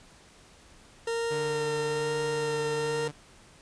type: tone with vibrato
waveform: 40% pulse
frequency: 460 Hz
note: A#4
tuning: 23 cents flat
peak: -27 dBFS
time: 1.07-3.08 s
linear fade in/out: 5 ms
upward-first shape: sine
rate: 1.1 Hz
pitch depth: 13 cents each way
type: tone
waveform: sawtooth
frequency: 146.83 Hz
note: D3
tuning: in tune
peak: -32 dBFS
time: 1.3-3.12 s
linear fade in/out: 20 ms
effects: pink hiss -55 dBFS RMS until 3.61 s + resampled to 22050 Hz